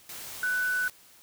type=tone in noise; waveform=sine; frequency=1493 Hz; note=F#6; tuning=15 cents sharp; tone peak=-25 dBFS; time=0.43-0.88 s; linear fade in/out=2 ms; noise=white; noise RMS=-41 dBFS; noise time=0.09-0.9 s; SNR=+13 dB; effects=white hiss -56 dBFS RMS until 1.22 s